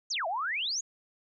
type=exponential two-way sweep; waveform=sine; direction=down then up; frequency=6950 to 630 to 6950 Hz; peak=-29 dBFS; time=0.1-0.81 s; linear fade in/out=10 ms; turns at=0.27 s; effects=none